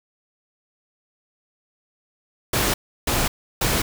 pink noise bursts, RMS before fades -21 dBFS, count 3, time 2.53-3.82 s, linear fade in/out 5 ms, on 210 ms, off 330 ms, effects none

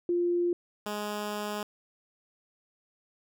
sine / 10% pulse tone pair in turn, 349.2 / 208.5 Hz, F4 / G#3, 0 / +7 cents, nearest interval major sixth, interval 893 cents, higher first, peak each -24 dBFS, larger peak neither, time 0.09-0.53 / 0.86-1.63 s, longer second, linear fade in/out 2 ms, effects none

